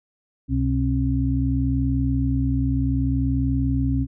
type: tone cluster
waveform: sine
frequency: 65 / 125.6 / 269.1 Hz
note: C2 / B2 / C4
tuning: -11 / +30 / +49 cents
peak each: -23 dBFS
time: 0.48-4.07 s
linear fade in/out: 50 ms
effects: none